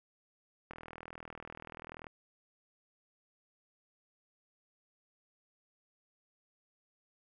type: click train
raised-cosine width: 0.5 ms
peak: -30 dBFS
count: 56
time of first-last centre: 0.71-2.068 s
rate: 40.5 Hz
effects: none